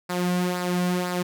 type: tone with flanger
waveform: sawtooth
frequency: 179.1 Hz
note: F3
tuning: 44 cents sharp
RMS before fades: -25 dBFS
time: 0.09-1.23 s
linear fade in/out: 10 ms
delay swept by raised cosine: 0.31 to 2.41 ms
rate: 2 Hz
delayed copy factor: -0.55
effects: none